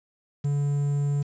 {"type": "tone with quantisation", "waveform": "triangle", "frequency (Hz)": 143.3, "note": "D3", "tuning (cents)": -42, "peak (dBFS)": -20, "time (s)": [0.44, 1.23], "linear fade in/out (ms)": 10, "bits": 8, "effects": ["resampled to 16000 Hz"]}